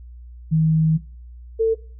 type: tone pair in turn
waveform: sine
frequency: 158.8 / 448.4 Hz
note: D#3 / A4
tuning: +36 / +33 cents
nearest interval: octave + tritone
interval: 1797 cents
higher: second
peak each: -14 dBFS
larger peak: neither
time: 0.51-0.98 / 1.59-1.75 s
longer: first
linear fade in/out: 20 ms
effects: noise-tail reverb RT60 0.4 s tail -18 dB re dry + added 60 Hz sine -37 dBFS peak until 1.99 s